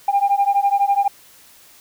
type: beating tone pair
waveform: sine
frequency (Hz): 795 / 807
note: G5 / G#5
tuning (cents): +24 / -50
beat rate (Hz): 12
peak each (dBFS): -16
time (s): 0.08-1.08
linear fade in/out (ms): 5
effects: tanh soft clip ceiling -9 dBFS + white hiss -48 dBFS RMS until 1.8 s